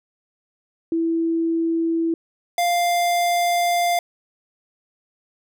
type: tone pair in turn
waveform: sine / square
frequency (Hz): 330 / 697.9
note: E4 / F5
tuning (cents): +2 / -1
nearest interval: octave + minor second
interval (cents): 1297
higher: second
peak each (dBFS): -18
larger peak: neither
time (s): 0.92-2.14 / 2.58-3.99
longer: second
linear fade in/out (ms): 2
effects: none